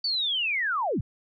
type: linear sweep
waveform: sine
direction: down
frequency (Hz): 4600 to 69.3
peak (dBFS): -24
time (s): 0.04-1.01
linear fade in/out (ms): 5
effects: none